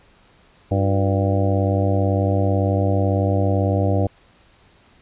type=harmonic tone with a mistuned harmonic; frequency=98 Hz; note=G2; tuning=in tune; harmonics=1 / 2 / 3 / 4 / 5 / 6 / 7 / 8; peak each=-18 / -26 / -25 / -30 / -26 / -26 / -28 / -33 dBFS; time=0.71-4.07 s; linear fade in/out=5 ms; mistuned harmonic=4; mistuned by=-120 cents; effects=pink hiss -54 dBFS RMS until 5.01 s + resampled to 8000 Hz